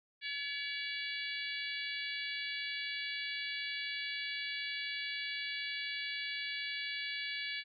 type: harmonic tone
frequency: 569 Hz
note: C#5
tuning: 45 cents sharp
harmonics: 3 / 4 / 5 / 6 / 7 / 8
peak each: -43 / -41 / -46 / -44 / -46 / -48 dBFS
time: 0.21-7.64 s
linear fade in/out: 50 ms
effects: none